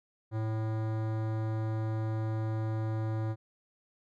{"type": "tone with hard clipping", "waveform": "sine", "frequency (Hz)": 110, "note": "A2", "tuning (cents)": 0, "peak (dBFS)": -32, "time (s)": [0.31, 3.36], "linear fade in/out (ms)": 50, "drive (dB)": 18, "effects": []}